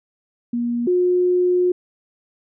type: tone pair in turn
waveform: sine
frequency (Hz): 238.4 / 359.8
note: A#3 / F#4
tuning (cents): +39 / -48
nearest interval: perfect fifth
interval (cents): 713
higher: second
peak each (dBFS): -19 / -14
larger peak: second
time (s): 0.53-0.87 / 0.87-1.72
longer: second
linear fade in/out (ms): 5
effects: none